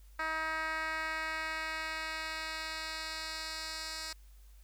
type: tone with band-pass filter sweep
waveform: 10% pulse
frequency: 317.4 Hz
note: D#4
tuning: 35 cents sharp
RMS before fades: -38 dBFS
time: 0.19-4.13 s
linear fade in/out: 5 ms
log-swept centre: 1600 to 5400 Hz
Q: 1.3
effects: added 50 Hz sine -53 dBFS peak until 4.63 s + white hiss -68 dBFS RMS until 4.63 s